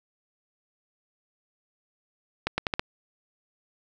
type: accelerating click train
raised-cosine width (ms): 0.3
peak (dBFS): -9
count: 5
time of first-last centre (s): 2.47-2.795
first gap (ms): 110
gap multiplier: 0.8
effects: none